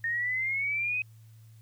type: exponential sweep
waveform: sine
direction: up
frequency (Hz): 1829 to 2539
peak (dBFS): -27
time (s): 0.04-1.02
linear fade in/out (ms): 2
effects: added 111 Hz sine -50 dBFS peak until 1.61 s + white hiss -67 dBFS RMS until 1.61 s